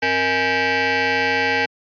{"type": "ring-modulated tone", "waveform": "15% pulse", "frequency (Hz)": 366.5, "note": "F#4", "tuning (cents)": -16, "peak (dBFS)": -7, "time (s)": [0.02, 1.66], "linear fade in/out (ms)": 10, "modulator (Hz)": 1200, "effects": ["high-pass 200 Hz 12 dB/octave", "resampled to 11025 Hz"]}